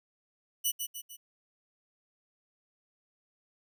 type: tone with echo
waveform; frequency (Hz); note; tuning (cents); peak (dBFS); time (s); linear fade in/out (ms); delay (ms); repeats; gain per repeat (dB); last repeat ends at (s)
5% pulse; 2960; F#7; 0; -18; 0.64-0.72; 20; 150; 3; -6; 1.17
effects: none